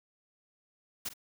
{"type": "noise with echo", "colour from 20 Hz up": "white", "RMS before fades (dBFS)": -35, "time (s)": [1.05, 1.09], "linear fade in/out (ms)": 10, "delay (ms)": 48, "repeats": 1, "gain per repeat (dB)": -14, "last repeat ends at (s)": 1.138, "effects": []}